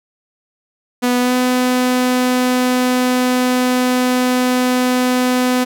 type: tone with pitch glide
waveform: sawtooth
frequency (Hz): 246.9 to 251.4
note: B3 to B3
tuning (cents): 0 to +31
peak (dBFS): -9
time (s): 1.02-5.65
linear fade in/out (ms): 20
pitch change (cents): +31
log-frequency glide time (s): 1.2-1.34
effects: none